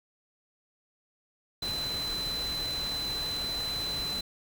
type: tone in noise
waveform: sine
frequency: 4031 Hz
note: B7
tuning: 35 cents sharp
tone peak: -31 dBFS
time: 1.62-4.21 s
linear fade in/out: 5 ms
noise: pink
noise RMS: -39 dBFS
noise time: 1.62-4.21 s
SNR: +5 dB
effects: none